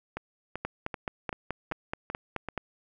two click trains, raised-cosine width 0.5 ms, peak -16 / -19 dBFS, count 10 / 7, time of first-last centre 0.65-2.577 / 0.17-2.487 s, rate 4.67 / 2.59 Hz, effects none

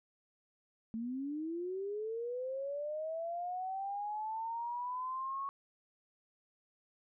sine linear sweep, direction up, 219 to 1108.7 Hz, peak -36 dBFS, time 0.94-5.49 s, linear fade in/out 0 ms, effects none

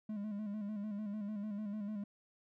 triangle tone with vibrato, 208.2 Hz, G#3, 5 cents sharp, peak -36 dBFS, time 0.09-2.04 s, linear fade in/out 5 ms, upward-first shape square, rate 6.7 Hz, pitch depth 53 cents each way, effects none

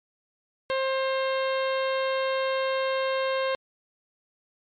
harmonic tone with a mistuned harmonic, 530 Hz, C5, 22 cents sharp, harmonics 1 / 2 / 3 / 4 / 5 / 6 / 7 / 8, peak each -25 / -31 / -35 / -37 / -39 / -41 / -42 / -43 dBFS, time 0.7-3.55 s, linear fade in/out 0 ms, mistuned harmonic 5, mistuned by +38 cents, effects MP3 48 kbps

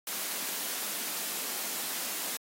white high-pass noise, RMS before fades -35 dBFS, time 0.07-2.37 s, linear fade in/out 2 ms, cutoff 180 Hz, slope 48 dB/octave, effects AAC 48 kbps

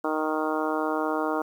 harmonic tone, 155.56 Hz, D#3, in tune, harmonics 2 / 3 / 4 / 5 / 6 / 7 / 8 / 9, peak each -29 / -31 / -32 / -33 / -34 / -34 / -35 / -36 dBFS, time 0.04-1.42 s, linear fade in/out 5 ms, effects 9-bit

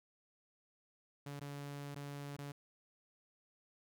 sawtooth tone with dropouts, 142.7 Hz, D3, 49 cents flat, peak -40 dBFS, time 1.26-2.52 s, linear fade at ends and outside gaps 5 ms, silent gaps 1.397-1.41 / 1.947-1.958 / 2.366-2.386 s, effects none

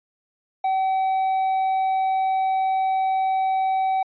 triangle tone, 763 Hz, G5, 47 cents flat, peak -17 dBFS, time 0.64-4.03 s, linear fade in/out 5 ms, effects resampled to 11025 Hz

